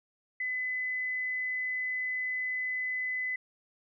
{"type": "tone", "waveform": "sine", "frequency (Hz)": 2013, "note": "B6", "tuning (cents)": 33, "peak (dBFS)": -30, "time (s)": [0.4, 3.36], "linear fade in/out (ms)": 5, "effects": []}